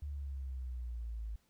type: exponential sweep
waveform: sine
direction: down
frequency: 73.42 to 53.2 Hz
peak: -38 dBFS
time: 0.02-1.36 s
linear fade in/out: 5 ms
effects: pink hiss -74 dBFS RMS until 1.49 s